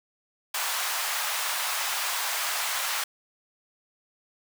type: high-pass noise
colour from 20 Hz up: pink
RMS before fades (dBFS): -29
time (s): 0.54-3.04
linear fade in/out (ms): 5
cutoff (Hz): 810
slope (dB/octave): 24
effects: none